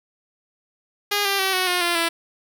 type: tone with pitch steps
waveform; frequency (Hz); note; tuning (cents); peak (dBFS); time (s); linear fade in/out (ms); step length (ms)
5% pulse; 409.2 / 395.7 / 382.7 / 370.1 / 357.9 / 346.1 / 334.7; G#4 / G4 / G4 / F#4 / F4 / F4 / E4; -26 / +16 / -42 / 0 / +42 / -16 / +26; -8; 1.11-2.09; 10; 140
effects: none